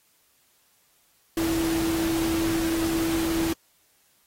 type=tone in noise; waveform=sine; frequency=328.4 Hz; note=E4; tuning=6 cents flat; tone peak=-23 dBFS; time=1.37-3.53 s; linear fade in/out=2 ms; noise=pink; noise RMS=-32 dBFS; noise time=1.37-3.53 s; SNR=+6 dB; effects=white hiss -64 dBFS RMS until 4.26 s + AAC 48 kbps